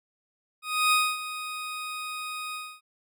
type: tone with ADSR envelope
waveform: 20% pulse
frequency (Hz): 1247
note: D#6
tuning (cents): +3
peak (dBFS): -14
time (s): 0.62-2.81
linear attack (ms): 300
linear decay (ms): 250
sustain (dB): -14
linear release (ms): 270
effects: none